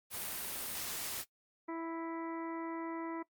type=noise; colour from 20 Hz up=white; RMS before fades=-40 dBFS; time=0.1-1.25 s; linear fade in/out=50 ms
type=harmonic tone; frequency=329.6 Hz; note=E4; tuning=in tune; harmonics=1 / 2 / 3 / 4 / 5 / 6 / 7; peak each=-39 / -48 / -45 / -51 / -61 / -52 / -62 dBFS; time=1.68-3.23 s; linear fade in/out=10 ms
effects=noise-tail reverb RT60 0.1 s tail -20 dB re dry + Opus 32 kbps